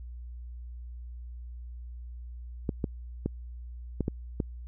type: clicks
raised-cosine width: 3 ms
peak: -15 dBFS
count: 6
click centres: 2.692 / 2.842 / 3.26 / 4.007 / 4.081 / 4.402 s
effects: added 60 Hz sine -39 dBFS peak until 4.67 s

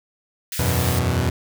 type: high-pass noise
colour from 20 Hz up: white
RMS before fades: -29 dBFS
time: 0.52-0.99 s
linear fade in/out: 2 ms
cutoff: 1400 Hz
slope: 96 dB/octave
type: chord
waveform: sawtooth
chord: E suspended second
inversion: none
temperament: equal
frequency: 82.41 / 92.5 / 123.47 Hz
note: E2 / F#2 / B2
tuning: 0 / 0 / 0 cents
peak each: -19 / -19 / -18 dBFS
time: 0.59-1.3 s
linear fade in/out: 5 ms
effects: none

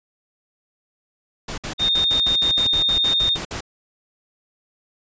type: noise bursts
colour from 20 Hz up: pink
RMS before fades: -29 dBFS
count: 14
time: 1.48-3.607 s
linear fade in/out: 5 ms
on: 99 ms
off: 57 ms
type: tone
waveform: sine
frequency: 3664 Hz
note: A#7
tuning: 31 cents flat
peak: -16 dBFS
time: 1.78-3.38 s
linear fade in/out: 50 ms
effects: resampled to 16000 Hz

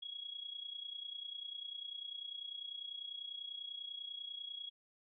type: tone with amplitude modulation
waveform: sine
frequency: 3322 Hz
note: G#7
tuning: in tune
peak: -40 dBFS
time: 0.02-4.7 s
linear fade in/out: 10 ms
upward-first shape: sine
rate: 30.1 Hz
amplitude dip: 75%
effects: none

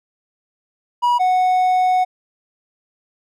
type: tone pair in turn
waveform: triangle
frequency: 968 / 737.3 Hz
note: B5 / F#5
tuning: -35 / -6 cents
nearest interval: perfect fourth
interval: 471 cents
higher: first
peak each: -11 dBFS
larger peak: neither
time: 1.02-1.19 / 1.19-2.05 s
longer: second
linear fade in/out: 20 ms
effects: none

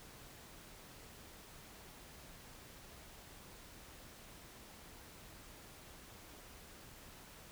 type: silence
effects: pink hiss -56 dBFS RMS until 7.51 s

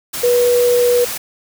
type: tone in noise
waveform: sine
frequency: 486.3 Hz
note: B4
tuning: 27 cents flat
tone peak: -10 dBFS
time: 0.23-1.05 s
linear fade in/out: 10 ms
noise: white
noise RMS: -24 dBFS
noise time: 0.13-1.18 s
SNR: +11 dB
effects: none

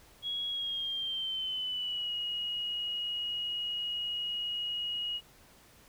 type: tone with pitch glide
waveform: sine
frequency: 3322 to 2892 Hz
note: G#7 to F#7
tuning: 0 to -40 cents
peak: -32 dBFS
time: 0.22-5.21 s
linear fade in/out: 50 ms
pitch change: -240 cents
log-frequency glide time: 0.49-2.13 s
effects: pink hiss -59 dBFS RMS until 5.88 s

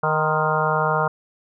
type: harmonic tone with a mistuned harmonic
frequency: 155.56 Hz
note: D#3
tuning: in tune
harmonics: 1 / 3 / 4 / 5 / 6 / 7 / 8 / 9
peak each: -26 / -26 / -26 / -26 / -26 / -26 / -26 / -26 dBFS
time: 0.03-1.08 s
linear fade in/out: 5 ms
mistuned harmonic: 7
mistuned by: -55 cents
effects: none

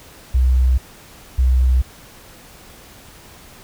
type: tone pair in turn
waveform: sine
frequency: 63.6 / 63.6 Hz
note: C2 / C2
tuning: -48 / -48 cents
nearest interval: unison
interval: 0 cents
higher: neither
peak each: -11 dBFS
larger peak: neither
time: 0.34-0.78 / 1.38-1.82 s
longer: neither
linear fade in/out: 10 ms
effects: pink hiss -43 dBFS RMS until 3.63 s

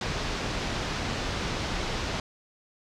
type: low-pass noise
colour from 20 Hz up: pink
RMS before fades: -31 dBFS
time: 0.01-2.2 s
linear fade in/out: 2 ms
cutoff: 5800 Hz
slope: 24 dB/octave
effects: none

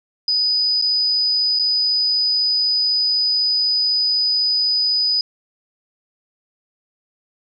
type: tone with dropouts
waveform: sine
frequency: 4978 Hz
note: D#8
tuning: in tune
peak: -15 dBFS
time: 0.28-5.21 s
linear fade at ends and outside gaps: 2 ms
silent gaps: 0.815-0.822 / 1.59-1.595 s
effects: none

